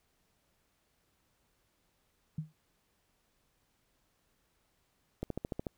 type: tone with exponential decay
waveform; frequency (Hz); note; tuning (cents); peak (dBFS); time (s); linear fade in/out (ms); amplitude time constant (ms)
sine; 155.56; D#3; 0; -30; 2.38-2.53; 5; 31
type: click train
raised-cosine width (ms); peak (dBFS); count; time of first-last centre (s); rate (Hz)
2; -22; 7; 5.23-5.668; 13.7
effects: pink hiss -75 dBFS RMS until 5.77 s